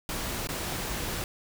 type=noise with dropouts; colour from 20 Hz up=pink; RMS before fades=-33 dBFS; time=0.09-1.24 s; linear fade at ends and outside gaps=1 ms; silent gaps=0.472-0.489 s; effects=none